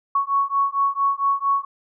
sine beating tone pair, 1108.7 / 1113.1 Hz, C#6 / C#6, 0 / +7 cents, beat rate 4.4 Hz, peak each -21 dBFS, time 0.15-1.65 s, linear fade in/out 5 ms, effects none

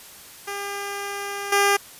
10% pulse tone with level steps, 401.8 Hz, G4, 43 cents sharp, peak -20 / -8 dBFS, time 0.47-1.77 s, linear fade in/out 10 ms, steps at 1.52 s, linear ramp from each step 5 ms, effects white hiss -44 dBFS RMS until 1.99 s + resampled to 32000 Hz

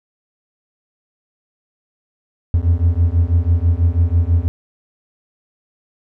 triangle beating tone pair, 82.2 / 88.3 Hz, E2 / F2, -4 / +20 cents, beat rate 6.1 Hz, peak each -13 dBFS, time 2.54-4.48 s, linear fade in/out 0 ms, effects none

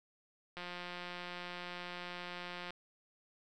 click train, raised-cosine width 0.3 ms, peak -28 dBFS, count 379, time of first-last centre 0.57-2.706 s, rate 177 Hz, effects none

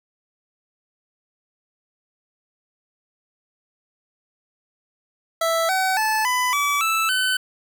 25% pulse tone with pitch steps, 659.3 / 757.3 / 870 / 999.3 / 1147.9 / 1318.6 / 1514.7 Hz, E5 / F#5 / A5 / B5 / D6 / E6 / F#6, 0 / +40 / -20 / +20 / -40 / 0 / +40 cents, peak -15 dBFS, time 5.41-7.37 s, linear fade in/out 5 ms, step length 280 ms, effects 9-bit

